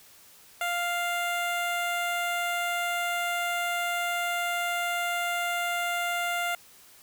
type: tone with notch filter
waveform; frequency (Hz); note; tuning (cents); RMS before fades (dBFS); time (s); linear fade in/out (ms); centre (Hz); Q
15% pulse; 698.5; F5; 0; -29; 0.61-6.55; 2; 5600; 2
effects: white hiss -54 dBFS RMS until 7.02 s